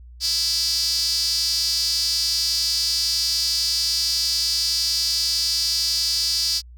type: tone with high-pass filter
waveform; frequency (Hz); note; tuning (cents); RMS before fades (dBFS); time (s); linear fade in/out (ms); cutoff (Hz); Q
sawtooth; 330.9; E4; +7; -22; 0.2-6.62; 50; 4800; 8.9
effects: added 60 Hz sine -40 dBFS peak until 6.77 s